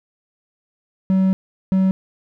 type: tone bursts at uneven times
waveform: triangle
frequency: 189.6 Hz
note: F#3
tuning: 43 cents sharp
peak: -11 dBFS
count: 2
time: 1.1-1.33 / 1.72-1.91 s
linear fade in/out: 0 ms
effects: none